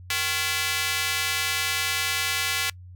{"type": "tone with high-pass filter", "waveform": "square", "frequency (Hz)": 155, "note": "D#3", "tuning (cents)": -6, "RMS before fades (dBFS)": -26, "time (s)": [0.1, 2.7], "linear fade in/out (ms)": 2, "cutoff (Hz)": 2100, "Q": 1.1, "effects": ["noise-tail reverb RT60 0.1 s tail -25 dB re dry", "added 90 Hz sine -41 dBFS peak until 2.95 s"]}